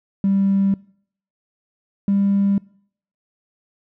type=tone pair in turn; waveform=triangle; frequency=196 / 198.85 Hz; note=G3 / G3; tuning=0 / +25 cents; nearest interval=unison; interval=25 cents; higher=second; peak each=-11 dBFS; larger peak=neither; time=0.24-0.74 / 2.08-2.58 s; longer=neither; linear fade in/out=2 ms; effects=noise-tail reverb RT60 0.6 s tail -26 dB re dry + tanh soft clip ceiling -11 dBFS